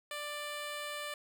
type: tone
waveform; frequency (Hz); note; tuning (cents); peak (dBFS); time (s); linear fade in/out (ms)
10% pulse; 590; D5; +8; -30; 0.11-1.14; 2
effects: none